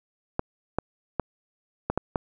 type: clicks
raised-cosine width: 1 ms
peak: -10 dBFS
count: 6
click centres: 0.394 / 0.786 / 1.197 / 1.9 / 1.976 / 2.158 s
effects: none